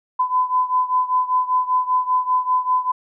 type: beating tone pair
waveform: sine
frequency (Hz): 1008 / 1013.1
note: B5 / B5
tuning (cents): +35 / +44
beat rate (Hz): 5.1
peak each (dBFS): -18 / -21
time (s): 0.19-2.92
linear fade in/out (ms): 10
effects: none